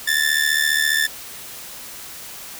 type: ring-modulated tone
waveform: sawtooth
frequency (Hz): 1766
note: A6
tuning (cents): +6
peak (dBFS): -10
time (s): 0.07-1.07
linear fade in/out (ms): 10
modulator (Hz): 37.4
effects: white hiss -36 dBFS RMS until 2.59 s